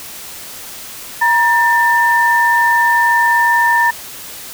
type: tone pair together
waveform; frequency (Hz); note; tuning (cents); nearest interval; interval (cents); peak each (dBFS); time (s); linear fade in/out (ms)
sine; 947 / 1789; A#5 / A6; +27 / +28; major seventh; 1101; -12; 1.21-3.91; 10
effects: white hiss -31 dBFS RMS until 4.53 s